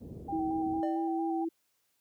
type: low-pass noise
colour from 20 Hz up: pink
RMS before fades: -43 dBFS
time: 0-0.81 s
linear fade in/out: 20 ms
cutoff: 450 Hz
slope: 24 dB/octave
type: tone with vibrato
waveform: sine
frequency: 785 Hz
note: G5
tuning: 2 cents sharp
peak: -34 dBFS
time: 0.28-1.45 s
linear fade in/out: 10 ms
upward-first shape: square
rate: 4.4 Hz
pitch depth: 26 cents each way
type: tone with pitch glide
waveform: sine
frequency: 321.6 to 329.9 Hz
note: E4 to E4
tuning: -43 to +1 cents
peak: -30 dBFS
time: 0.32-1.49 s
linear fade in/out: 10 ms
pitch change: +44 cents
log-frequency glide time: 0.71-1 s
type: tone with exponential decay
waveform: triangle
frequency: 600 Hz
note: D5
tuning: 37 cents sharp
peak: -30 dBFS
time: 0.83-1.25 s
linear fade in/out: 0 ms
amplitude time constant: 90 ms
effects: white hiss -75 dBFS RMS until 2 s + high-pass 80 Hz 12 dB/octave